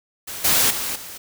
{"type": "noise with level steps", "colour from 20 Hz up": "white", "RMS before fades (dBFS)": [-32, -17, -26, -36], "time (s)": [0.27, 1.18], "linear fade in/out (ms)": 10, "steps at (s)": [0.44, 0.7, 0.95], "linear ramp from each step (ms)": 10, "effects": []}